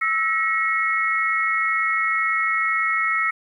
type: tone cluster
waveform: sine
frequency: 1312 / 1906 / 2184 Hz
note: E6 / A#6 / C#7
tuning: -9 / +38 / -26 cents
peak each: -23 dBFS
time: 0.01-3.31 s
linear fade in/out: 10 ms
effects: 9-bit